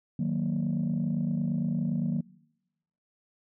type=chord; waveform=sine; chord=D# minor; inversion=none; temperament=equal; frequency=155.56 / 185 / 233.1 Hz; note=D#3 / F#3 / A#3; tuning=0 / 0 / 0 cents; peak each=-29 dBFS; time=0.19-2.21 s; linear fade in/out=5 ms; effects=noise-tail reverb RT60 0.9 s tail -24 dB re dry + tanh soft clip ceiling -21 dBFS